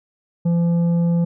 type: tone with tanh clipping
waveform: sine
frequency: 170.5 Hz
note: F3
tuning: 41 cents flat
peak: -16 dBFS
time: 0.45-1.25 s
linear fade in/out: 10 ms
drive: 7 dB
effects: none